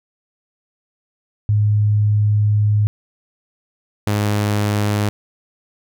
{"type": "tone pair in turn", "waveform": ["sine", "sawtooth"], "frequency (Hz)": [104.9, 103.87], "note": ["G#2", "G#2"], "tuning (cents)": [18, 1], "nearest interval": "unison", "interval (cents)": 17, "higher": "first", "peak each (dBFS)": -12, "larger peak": "neither", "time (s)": [[1.49, 2.87], [4.07, 5.09]], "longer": "first", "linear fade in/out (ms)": 0, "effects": []}